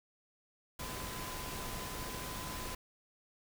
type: tone in noise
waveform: sine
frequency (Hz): 1014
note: B5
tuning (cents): +45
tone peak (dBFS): -48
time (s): 0.79-2.75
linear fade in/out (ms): 5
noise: pink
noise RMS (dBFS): -42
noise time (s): 0.79-2.75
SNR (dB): -9
effects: none